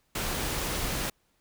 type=noise; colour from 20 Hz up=pink; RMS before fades=-31 dBFS; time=0.15-1.1 s; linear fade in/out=5 ms; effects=pink hiss -71 dBFS RMS until 1.4 s